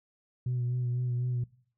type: tone with vibrato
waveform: sine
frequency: 123.47 Hz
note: B2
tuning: in tune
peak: -26 dBFS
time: 0.46-1.44 s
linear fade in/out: 5 ms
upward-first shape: sine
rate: 4 Hz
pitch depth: 26 cents each way
effects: noise-tail reverb RT60 0.5 s tail -21 dB re dry + tanh soft clip ceiling -25 dBFS